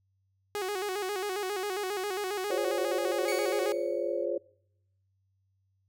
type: tone with vibrato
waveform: sawtooth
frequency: 392 Hz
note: G4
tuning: in tune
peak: -27 dBFS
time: 0.55-3.72 s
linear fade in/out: 0 ms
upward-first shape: square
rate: 7.4 Hz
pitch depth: 93 cents each way
type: chord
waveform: sine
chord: Db major seventh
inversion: first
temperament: equal with one note detuned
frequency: 349.2 / 415.3 / 523.3 / 566.7 Hz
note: F4 / Ab4 / C5 / Db5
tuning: 0 / 0 / 0 / +38 cents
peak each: -34 / -36 / -33 / -33 dBFS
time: 2.5-4.38 s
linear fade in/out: 5 ms
type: tone with exponential decay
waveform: sawtooth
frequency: 2239 Hz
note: C#7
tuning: 17 cents sharp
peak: -29 dBFS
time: 3.28-4.25 s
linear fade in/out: 2 ms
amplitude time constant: 210 ms
effects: noise-tail reverb RT60 0.8 s tail -25 dB re dry + added 96 Hz sine -70 dBFS peak until 5.88 s